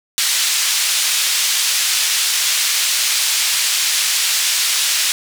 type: band-pass noise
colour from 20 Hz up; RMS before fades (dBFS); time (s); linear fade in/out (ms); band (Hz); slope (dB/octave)
pink; -17; 0.18-5.12; 0; 3000 to 10000; 12
effects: none